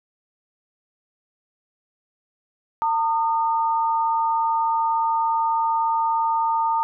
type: tone pair together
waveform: sine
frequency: 908.3 / 1226 Hz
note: A#5 / D#6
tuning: -45 / -26 cents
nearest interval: perfect fourth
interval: 519 cents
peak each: -19 / -26 dBFS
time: 2.82-6.83 s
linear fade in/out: 0 ms
effects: none